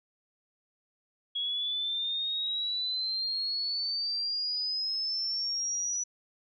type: exponential sweep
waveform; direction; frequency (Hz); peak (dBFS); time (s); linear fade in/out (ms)
sine; up; 3322 to 5920; -29; 1.35-6.04; 10
effects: none